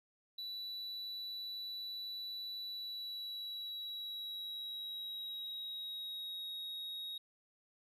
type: tone with pitch glide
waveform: triangle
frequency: 3954 to 3773 Hz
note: B7 to A#7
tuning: +1 to +20 cents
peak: -40 dBFS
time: 0.38-7.18 s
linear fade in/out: 5 ms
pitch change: -81 cents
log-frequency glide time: 2.61-6.5 s
effects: none